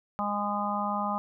harmonic tone, 205.4 Hz, G#3, 19 cents flat, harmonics 1 / 3 / 4 / 5 / 6, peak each -33 / -37 / -32 / -34 / -33 dBFS, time 0.19-1.18 s, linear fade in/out 0 ms, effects none

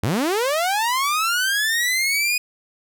sawtooth linear sweep, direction up, 82.3 to 2489 Hz, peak -15 dBFS, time 0.03-2.38 s, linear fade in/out 5 ms, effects none

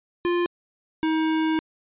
square tone pair in turn, 349.2 / 317.1 Hz, F4 / D#4, 0 / +33 cents, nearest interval major second, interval 167 cents, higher first, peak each -21 dBFS, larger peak neither, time 0.25-0.46 / 1.03-1.59 s, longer second, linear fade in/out 0 ms, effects resampled to 8000 Hz

